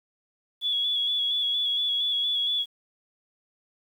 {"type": "tone with vibrato", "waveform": "sine", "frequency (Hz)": 3390, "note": "G#7", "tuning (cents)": 35, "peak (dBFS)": -23, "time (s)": [0.61, 2.66], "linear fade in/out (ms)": 50, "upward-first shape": "square", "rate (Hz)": 4.3, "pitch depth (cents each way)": 26, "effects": ["9-bit"]}